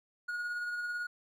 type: tone with tremolo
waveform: triangle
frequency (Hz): 1444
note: F#6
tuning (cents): -43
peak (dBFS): -31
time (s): 0.28-1.07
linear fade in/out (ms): 10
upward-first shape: sine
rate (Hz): 18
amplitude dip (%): 30
effects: none